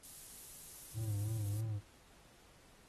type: noise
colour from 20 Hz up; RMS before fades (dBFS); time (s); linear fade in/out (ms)
violet; -48; 0.03-1.61; 5
type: tone with vibrato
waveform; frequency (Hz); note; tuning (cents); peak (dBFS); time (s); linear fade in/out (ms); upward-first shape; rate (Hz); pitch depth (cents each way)
triangle; 106.2; G#2; +39; -33; 0.94-1.81; 50; sine; 3.2; 91
effects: pink hiss -64 dBFS RMS until 2.88 s + AAC 32 kbps